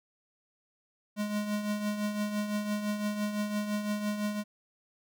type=tone with tremolo; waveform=square; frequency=208.6 Hz; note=G#3; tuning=8 cents sharp; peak=-28 dBFS; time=1.16-4.44 s; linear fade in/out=50 ms; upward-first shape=triangle; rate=5.9 Hz; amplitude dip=60%; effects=none